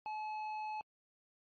triangle tone with hard clipping, 858 Hz, A5, 44 cents flat, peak -40 dBFS, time 0.06-0.81 s, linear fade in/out 0 ms, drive 12 dB, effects low-pass 4000 Hz 12 dB/octave + MP3 32 kbps

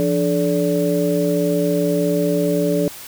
sine tone cluster, 171.9 / 293.6 / 430.9 / 576 Hz, F3 / D4 / A4 / D5, -27 / 0 / -36 / -34 cents, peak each -21 dBFS, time 0-2.88 s, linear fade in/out 0 ms, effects white hiss -36 dBFS RMS until 3.07 s

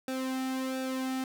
sawtooth tone with flanger, 261.2 Hz, C4, 3 cents flat, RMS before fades -33 dBFS, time 0.08-1.24 s, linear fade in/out 2 ms, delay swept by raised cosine 0.96 to 1.85 ms, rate 1.4 Hz, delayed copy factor -0.7, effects none

